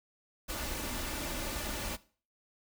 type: noise with comb filter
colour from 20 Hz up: pink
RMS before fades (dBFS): -37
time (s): 0.48-1.97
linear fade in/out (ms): 20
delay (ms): 3.4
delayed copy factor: +0.5
effects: noise-tail reverb RT60 0.4 s tail -18 dB re dry